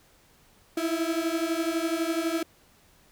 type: beating tone pair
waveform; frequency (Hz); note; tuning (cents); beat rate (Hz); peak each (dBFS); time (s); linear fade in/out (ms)
35% pulse; 323.3 / 335.3; E4 / E4; -34 / +30; 12; -27; 0.77-2.43; 5
effects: pink hiss -60 dBFS RMS until 3.11 s